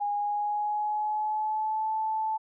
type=tone with pitch glide; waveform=sine; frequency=821 to 874.9 Hz; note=G#5 to A5; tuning=-20 to -10 cents; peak=-26 dBFS; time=0-2.38 s; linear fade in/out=20 ms; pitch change=+110 cents; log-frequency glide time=0.13-1.93 s; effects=none